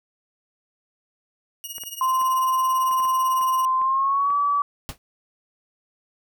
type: tone with tremolo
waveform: 10% pulse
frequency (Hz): 2879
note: F#7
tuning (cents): -48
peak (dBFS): -21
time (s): 1.64-3.65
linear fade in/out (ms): 0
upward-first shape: triangle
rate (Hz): 18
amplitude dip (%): 85
type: clicks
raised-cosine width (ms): 0.5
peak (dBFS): -27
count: 9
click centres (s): 1.782 / 1.836 / 2.215 / 2.913 / 3.001 / 3.052 / 3.413 / 3.816 / 4.304
type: tone with pitch glide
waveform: sine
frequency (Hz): 1040 to 1147.3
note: C6 to D6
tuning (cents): -11 to -41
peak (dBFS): -18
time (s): 2.01-4.62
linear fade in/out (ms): 2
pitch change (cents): +170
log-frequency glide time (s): 3.78-4.35
type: noise with exponential decay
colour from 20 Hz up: pink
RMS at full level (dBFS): -28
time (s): 4.89-4.98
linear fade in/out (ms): 0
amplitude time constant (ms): 19
effects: none

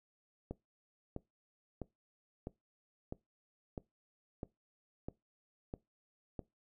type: click train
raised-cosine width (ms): 2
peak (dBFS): -27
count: 10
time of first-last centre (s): 0.51-6.392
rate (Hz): 1.53
effects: noise-tail reverb RT60 0.2 s tail -21 dB re dry

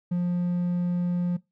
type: tone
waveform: triangle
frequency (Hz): 176.4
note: F3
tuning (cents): +18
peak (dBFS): -20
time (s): 0.11-1.37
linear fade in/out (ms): 10
effects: noise-tail reverb RT60 0.2 s tail -21 dB re dry + tanh soft clip ceiling -16 dBFS

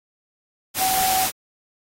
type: tone in noise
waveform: sine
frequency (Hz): 756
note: F#5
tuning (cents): +37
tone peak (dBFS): -20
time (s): 0.77-1.27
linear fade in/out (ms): 50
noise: white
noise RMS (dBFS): -23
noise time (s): 0.74-1.32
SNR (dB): 0
effects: AAC 48 kbps

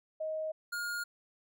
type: tone pair in turn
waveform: sine / square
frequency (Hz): 628 / 1422.9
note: D#5 / F6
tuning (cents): +16 / +32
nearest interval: octave + major second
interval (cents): 1416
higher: second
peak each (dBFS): -33 / -35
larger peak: first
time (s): 0.2-0.52 / 0.72-1.04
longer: neither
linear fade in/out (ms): 10
effects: none

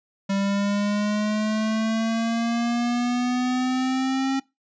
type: exponential sweep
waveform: square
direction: up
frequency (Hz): 196 to 270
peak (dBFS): -22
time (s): 0.29-4.4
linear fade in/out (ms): 10
effects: noise-tail reverb RT60 0.2 s tail -21 dB re dry + resampled to 16000 Hz

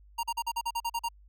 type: tone bursts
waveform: square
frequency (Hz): 932.3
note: A#5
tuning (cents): 0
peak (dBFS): -29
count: 10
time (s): 0.18-1.088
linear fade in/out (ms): 10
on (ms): 53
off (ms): 42
effects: added 50 Hz sine -53 dBFS peak until 1.28 s

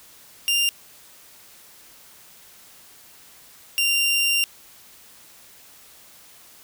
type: tone pair in turn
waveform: sawtooth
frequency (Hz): 2794 / 2779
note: F7 / F7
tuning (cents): 0 / -9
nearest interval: unison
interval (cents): 9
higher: first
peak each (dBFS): -15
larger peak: neither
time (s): 0.48-0.69 / 3.78-4.44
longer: second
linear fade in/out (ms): 0
effects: white hiss -49 dBFS RMS until 6.63 s

